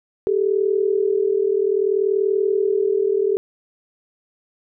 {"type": "tone pair together", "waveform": "sine", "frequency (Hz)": [392, 432.6], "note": ["G4", "A4"], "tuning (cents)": [0, -29], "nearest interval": "major second", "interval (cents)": 171, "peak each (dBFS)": [-18, -20], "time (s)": [0.27, 3.37], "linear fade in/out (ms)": 0, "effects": []}